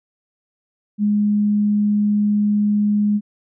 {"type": "tone", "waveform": "sine", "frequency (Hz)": 207.7, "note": "G#3", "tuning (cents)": 0, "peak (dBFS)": -14, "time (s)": [0.98, 3.21], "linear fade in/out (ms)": 50, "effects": []}